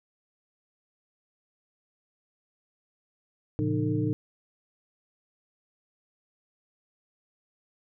sine tone cluster, 112.4 / 137.2 / 170.3 / 304.5 / 449.5 Hz, A2 / C#3 / F3 / D#4 / A4, +37 / -17 / -43 / -37 / +37 cents, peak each -29 / -32 / -34 / -28 / -35 dBFS, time 3.59-4.13 s, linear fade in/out 0 ms, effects none

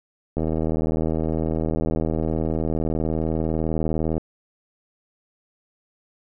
click train, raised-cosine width 2 ms, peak -11 dBFS, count 305, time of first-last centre 0.37-4.18 s, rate 79.8 Hz, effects none

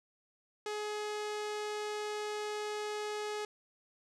sawtooth tone with low-pass filter, 421.1 Hz, G#4, 24 cents sharp, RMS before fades -38 dBFS, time 0.66-3.45 s, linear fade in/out 2 ms, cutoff 7200 Hz, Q 0.97, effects none

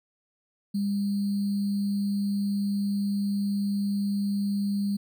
sine tone with sample-and-hold, 201 Hz, G3, 44 cents sharp, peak -24 dBFS, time 0.74-4.97 s, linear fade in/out 10 ms, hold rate 4410 Hz, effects none

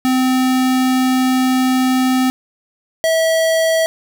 square tone pair in turn, 257.6 / 649.1 Hz, C4 / E5, -27 / -27 cents, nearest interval octave + major third, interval 1600 cents, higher second, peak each -13 / -13 dBFS, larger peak neither, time 0.05-2.3 / 3.04-3.86 s, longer first, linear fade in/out 0 ms, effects none

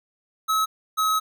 square tone pair in turn, 1288 / 1279.8 Hz, E6 / D#6, -41 / +48 cents, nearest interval unison, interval 11 cents, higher first, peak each -20 dBFS, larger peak neither, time 0.48-0.66 / 0.97-1.2 s, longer second, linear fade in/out 20 ms, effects none

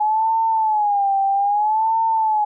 sine tone with vibrato, 840 Hz, G#5, 19 cents sharp, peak -15 dBFS, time 0-2.45 s, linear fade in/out 10 ms, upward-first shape sine, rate 0.62 Hz, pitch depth 120 cents each way, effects none

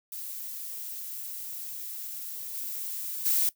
violet noise with level steps, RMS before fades -38 / -35 / -25 dBFS, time 0.12-3.49 s, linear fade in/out 2 ms, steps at 2.54 / 3.25 s, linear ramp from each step 10 ms, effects noise-tail reverb RT60 0.1 s tail -18 dB re dry

